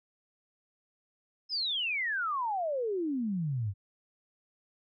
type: exponential sweep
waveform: sine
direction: down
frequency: 5274 to 93.3 Hz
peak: -29 dBFS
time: 1.49-3.74 s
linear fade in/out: 50 ms
effects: none